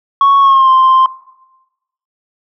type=tone with pitch glide; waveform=sine; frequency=1108.7 to 1047.1 Hz; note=C#6 to C6; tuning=0 to +1 cents; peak=-3 dBFS; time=0.21-1.06 s; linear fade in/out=2 ms; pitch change=-99 cents; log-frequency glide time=0.4-0.71 s; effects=noise-tail reverb RT60 1.0 s tail -20 dB re dry + tanh soft clip ceiling -3 dBFS